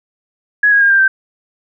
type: tone with pitch steps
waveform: sine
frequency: 1675 / 1645.3 / 1616.1 / 1587.4 / 1559.2 Hz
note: G#6 / G#6 / G#6 / G6 / G6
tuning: +14 / -17 / -48 / +21 / -10 cents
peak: -7 dBFS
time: 0.63-1.08 s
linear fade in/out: 5 ms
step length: 90 ms
effects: none